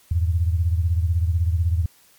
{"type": "beating tone pair", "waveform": "sine", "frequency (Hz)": [82.41, 98.41], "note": ["E2", "G2"], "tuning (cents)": [0, 7], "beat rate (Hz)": 16, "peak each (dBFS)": [-18, -24], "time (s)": [0.11, 1.86], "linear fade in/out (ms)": 5, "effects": ["white hiss -55 dBFS RMS until 2.18 s", "MP3 96 kbps"]}